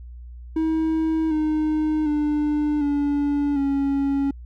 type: tone with pitch steps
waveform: triangle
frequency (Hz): 319.5 / 308.4 / 297.8 / 287.5 / 277.5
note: D#4 / D#4 / D4 / D4 / C#4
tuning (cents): +46 / -15 / +24 / -37 / +2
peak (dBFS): -17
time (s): 0.56-4.31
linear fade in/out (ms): 5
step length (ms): 750
effects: added 60 Hz sine -36 dBFS peak until 4.45 s